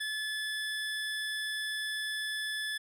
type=tone; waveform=25% pulse; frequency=1728 Hz; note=A6; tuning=32 cents flat; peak=-29 dBFS; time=0-2.78 s; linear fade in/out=10 ms; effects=low-pass 11000 Hz 12 dB/octave